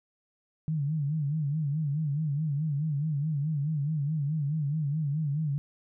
sine tone with vibrato, 149.2 Hz, D3, 28 cents sharp, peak -26 dBFS, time 0.68-5.58 s, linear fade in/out 0 ms, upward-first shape sine, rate 4.7 Hz, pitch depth 120 cents each way, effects none

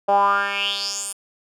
10% pulse tone with band-pass filter sweep, 199.8 Hz, G3, 33 cents sharp, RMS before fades -21 dBFS, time 0.08-1.13 s, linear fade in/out 10 ms, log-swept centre 670 to 10000 Hz, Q 5.4, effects none

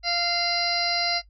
harmonic tone with a mistuned harmonic, 694 Hz, F5, 11 cents flat, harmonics 1 / 2 / 3 / 4 / 6 / 7 / 8, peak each -29 / -35 / -30 / -36 / -28 / -27 / -36 dBFS, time 0.03-1.22 s, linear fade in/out 50 ms, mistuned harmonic 6, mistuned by -17 cents, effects noise-tail reverb RT60 0.1 s tail -18 dB re dry + added 50 Hz sine -51 dBFS peak until 1.29 s

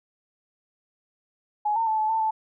sine tone with pitch steps, 840 / 908 / 874 / 864 / 891 / 876 Hz, G#5 / A#5 / A5 / A5 / A5 / A5, +19 / -46 / -12 / -32 / +22 / -8 cents, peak -21 dBFS, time 1.65-2.31 s, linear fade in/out 10 ms, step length 110 ms, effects none

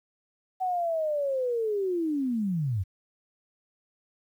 sine linear sweep, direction down, 755 to 85.7 Hz, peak -25 dBFS, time 0.6-2.84 s, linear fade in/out 20 ms, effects 10-bit

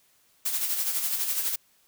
blue noise with tremolo, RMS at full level -26 dBFS, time 0.45-1.56 s, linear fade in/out 10 ms, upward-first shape sine, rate 12 Hz, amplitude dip 50%, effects white hiss -64 dBFS RMS until 1.87 s

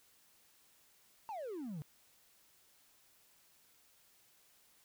triangle exponential sweep, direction down, 929 to 138.59 Hz, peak -38 dBFS, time 1.29-1.82 s, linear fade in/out 0 ms, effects tanh soft clip ceiling -34 dBFS + white hiss -68 dBFS RMS until 4.84 s

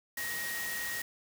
sine tone in noise, 1883 Hz, A#6, 17 cents sharp, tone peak -36 dBFS, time 0.17-1.02 s, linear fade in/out 5 ms, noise white, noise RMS -39 dBFS, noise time 0.17-1.02 s, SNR 0 dB, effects none

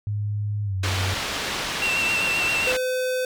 sine tone with pitch glide, 103.9 to 94.73 Hz, G#2 to F#2, +1 to +41 cents, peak -23 dBFS, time 0.07-1.14 s, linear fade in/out 0 ms, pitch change -160 cents, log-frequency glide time 0.64-0.76 s
white low-pass noise, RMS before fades -28 dBFS, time 0.83-2.77 s, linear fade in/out 5 ms, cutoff 3800 Hz, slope 12 dB/octave
triangle tone with vibrato, 2706 Hz, E7, 45 cents sharp, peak -20 dBFS, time 1.82-2.72 s, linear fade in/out 2 ms, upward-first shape sine, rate 7.6 Hz, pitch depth 30 cents each way
square tone, 509 Hz, C5, 48 cents flat, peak -23 dBFS, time 2.67-3.25 s, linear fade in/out 2 ms
effects none

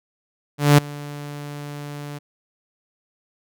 sawtooth tone with ADSR envelope, 145.5 Hz, D3, 16 cents flat, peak -4 dBFS, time 0.58-2.19 s, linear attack 200 ms, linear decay 10 ms, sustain -23 dB, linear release 16 ms, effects none

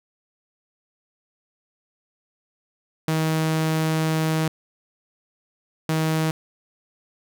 sawtooth tone pair in turn, 158.7 / 158.7 Hz, D#3 / D#3, +35 / +35 cents, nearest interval unison, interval 0 cents, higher neither, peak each -16 dBFS, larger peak neither, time 3.08-4.48 / 5.89-6.31 s, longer first, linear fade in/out 2 ms, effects none

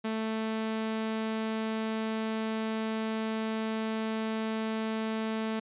sawtooth tone, 220.6 Hz, A3, 5 cents sharp, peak -26 dBFS, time 0.04-5.6 s, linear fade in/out 10 ms, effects resampled to 8000 Hz

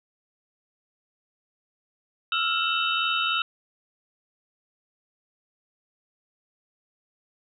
sine tone cluster, 1316 / 1399 / 2676 / 3015 / 3734 Hz, E6 / F6 / E7 / F#7 / A#7, -3 / +3 / +25 / +32 / +2 cents, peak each -29 dBFS, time 2.32-3.42 s, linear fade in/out 2 ms, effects none

